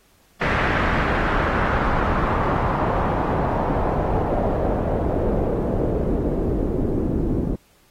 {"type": "noise with low-pass filter sweep", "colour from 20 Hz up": "pink", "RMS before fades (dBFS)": -21, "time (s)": [0.41, 7.56], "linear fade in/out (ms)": 5, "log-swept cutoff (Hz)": [1900, 310], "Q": 1.8, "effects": ["pink hiss -58 dBFS RMS until 7.9 s", "AAC 48 kbps"]}